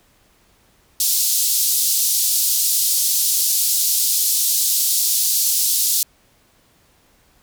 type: band-pass noise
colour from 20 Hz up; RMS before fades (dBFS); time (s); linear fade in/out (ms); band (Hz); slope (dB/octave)
white; -18; 1-6.03; 2; 4100 to 16000; 24
effects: pink hiss -57 dBFS RMS until 7.42 s